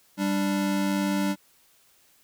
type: tone pair together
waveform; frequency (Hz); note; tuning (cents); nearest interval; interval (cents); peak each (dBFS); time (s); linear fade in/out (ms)
square; 196.02 / 293.7; G3 / D4; 0 / 0; perfect fifth; 700; -26 / -28; 0.17-1.36; 50
effects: white hiss -61 dBFS RMS until 2.23 s